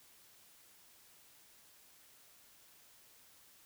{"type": "silence", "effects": ["white hiss -63 dBFS RMS until 3.65 s"]}